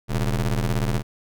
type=ring-modulated tone; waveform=30% pulse; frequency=79 Hz; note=D#2; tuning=27 cents sharp; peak=-15 dBFS; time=0.08-1.03 s; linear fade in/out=50 ms; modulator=47.7 Hz; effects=none